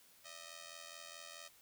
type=ring-modulated tone; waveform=5% pulse; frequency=625 Hz; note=D#5; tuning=8 cents sharp; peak=-36 dBFS; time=0.24-1.49 s; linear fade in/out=20 ms; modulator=42.3 Hz; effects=white hiss -65 dBFS RMS until 1.61 s